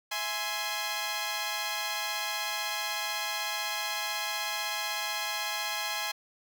10% pulse chord, E augmented, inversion none, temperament equal with one note detuned, 659.3 / 834 / 1046.5 Hz, E5 / G#5 / B#5, 0 / +7 / 0 cents, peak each -31 / -25 / -27 dBFS, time 0.11-6.12 s, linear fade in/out 10 ms, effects none

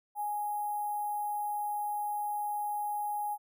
sine tone with sample-and-hold, 830.6 Hz, G#5, in tune, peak -31 dBFS, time 0.15-3.38 s, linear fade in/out 50 ms, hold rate 11025 Hz, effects none

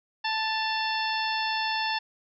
harmonic tone with a mistuned harmonic, 879 Hz, A5, 2 cents flat, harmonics 1 / 2 / 3 / 4 / 5 / 6, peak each -29 / -32 / -34 / -35 / -36 / -37 dBFS, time 0.24-1.99 s, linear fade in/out 10 ms, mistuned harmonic 3, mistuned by +45 cents, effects none

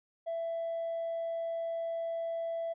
sine tone with hard clipping, 665 Hz, E5, 15 cents sharp, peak -33 dBFS, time 0.26-2.74 s, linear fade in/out 20 ms, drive 1 dB, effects resampled to 8000 Hz

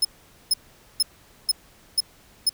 sawtooth tone bursts, 5170 Hz, E8, 34 cents flat, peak -14 dBFS, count 6, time 0.02-2.494 s, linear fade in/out 5 ms, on 29 ms, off 460 ms, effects pink hiss -54 dBFS RMS until 2.53 s

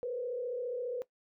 sine tone with frequency modulation, 490 Hz, B4, 14 cents flat, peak -33 dBFS, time 0.03-1.02 s, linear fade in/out 0 ms, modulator 34.7 Hz, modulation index 0.8, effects noise-tail reverb RT60 0.1 s tail -17 dB re dry

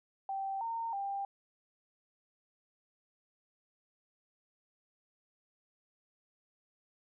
sine tone with pitch steps, 779 / 916 / 793 Hz, G5 / A#5 / G5, -11 / -31 / +20 cents, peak -34 dBFS, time 0.29-1.25 s, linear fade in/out 2 ms, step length 320 ms, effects none

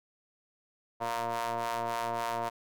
sawtooth ring-modulated tone, 116.54 Hz, A#2, in tune, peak -24 dBFS, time 1-2.5 s, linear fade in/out 20 ms, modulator 814 Hz, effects none

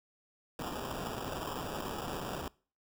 white noise with sample-and-hold, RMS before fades -39 dBFS, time 0.59-2.48 s, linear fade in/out 2 ms, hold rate 2100 Hz, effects noise-tail reverb RT60 0.4 s tail -23 dB re dry

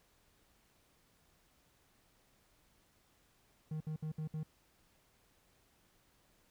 triangle tone bursts, 155.56 Hz, D#3, in tune, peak -35 dBFS, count 5, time 3.71-4.433 s, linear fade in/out 5 ms, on 95 ms, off 62 ms, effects pink hiss -71 dBFS RMS until 6.5 s

